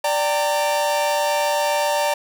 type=chord; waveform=45% pulse; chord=G minor; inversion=second; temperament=equal with one note detuned; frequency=587.3 / 784 / 914.7 Hz; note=D5 / G5 / Bb5; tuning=0 / 0 / -33 cents; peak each=-21 / -27 / -22 dBFS; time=0.04-2.14 s; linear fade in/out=5 ms; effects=none